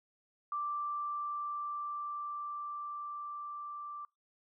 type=tone with level ramp; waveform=sine; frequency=1174.7 Hz; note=D6; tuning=in tune; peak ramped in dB=-33 to -41 dBFS; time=0.52-4.05 s; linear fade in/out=2 ms; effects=noise-tail reverb RT60 0.2 s tail -24 dB re dry